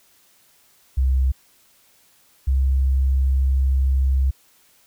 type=tone pair in turn; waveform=sine; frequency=65.41 / 66.51 Hz; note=C2 / C2; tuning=0 / +29 cents; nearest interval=unison; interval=29 cents; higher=second; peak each=-15 dBFS; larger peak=neither; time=0.97-1.32 / 2.47-4.31 s; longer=second; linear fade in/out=10 ms; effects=white hiss -57 dBFS RMS until 4.86 s